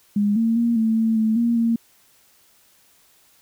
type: tone with pitch steps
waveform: sine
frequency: 205.2 / 227.3 / 234.3 / 222.7 / 224.2 / 219.8 / 234.7 / 230.4 Hz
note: G#3 / A#3 / A#3 / A3 / A3 / A3 / A#3 / A#3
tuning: -21 / -43 / +9 / +21 / +33 / -2 / +12 / -20 cents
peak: -16 dBFS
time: 0.16-1.76 s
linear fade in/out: 5 ms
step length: 200 ms
effects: white hiss -57 dBFS RMS until 3.41 s